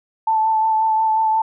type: tone with vibrato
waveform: sine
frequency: 880 Hz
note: A5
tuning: in tune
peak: -14 dBFS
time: 0.27-1.42 s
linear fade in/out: 5 ms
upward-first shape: sine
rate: 5.6 Hz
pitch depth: 18 cents each way
effects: none